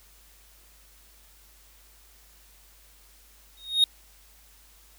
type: tone with exponential growth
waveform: triangle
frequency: 3729 Hz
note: A#7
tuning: in tune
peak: -12 dBFS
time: 3.57-3.84 s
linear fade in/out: 2 ms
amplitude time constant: 57 ms
effects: added 50 Hz sine -57 dBFS peak until 4.98 s + white hiss -57 dBFS RMS until 4.98 s